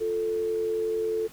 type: tone pair together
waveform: sine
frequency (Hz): 350.2 / 441.2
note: F4 / A4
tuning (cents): +5 / +5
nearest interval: major third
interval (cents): 400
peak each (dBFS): -34 / -25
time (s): 0-1.28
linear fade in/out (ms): 20
effects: pink hiss -50 dBFS RMS until 1.32 s